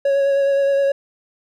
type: tone with vibrato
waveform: triangle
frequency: 554.4 Hz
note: C#5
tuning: in tune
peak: -12 dBFS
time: 0.05-0.92 s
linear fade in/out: 5 ms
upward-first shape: sine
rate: 9.6 Hz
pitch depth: 16 cents each way
effects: none